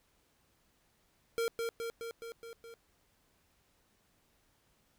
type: tone with echo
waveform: square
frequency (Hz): 461.7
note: A#4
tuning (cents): -17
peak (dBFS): -31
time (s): 1.38-1.48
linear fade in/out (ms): 0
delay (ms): 210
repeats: 6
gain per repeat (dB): -3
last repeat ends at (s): 2.74
effects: pink hiss -72 dBFS RMS until 4.98 s